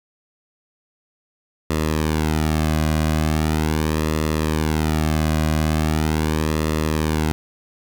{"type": "tone with flanger", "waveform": "sawtooth", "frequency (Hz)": 77.78, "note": "D#2", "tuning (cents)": 0, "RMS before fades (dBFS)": -20, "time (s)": [1.7, 7.32], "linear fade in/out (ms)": 0, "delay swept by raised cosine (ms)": [1.3, 2.25], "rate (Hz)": 0.4, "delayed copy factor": -0.65, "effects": ["8-bit"]}